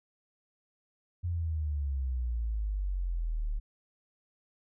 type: exponential sweep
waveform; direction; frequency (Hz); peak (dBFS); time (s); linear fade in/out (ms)
sine; down; 89.1 to 36; -29; 1.23-3.6; 20
effects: none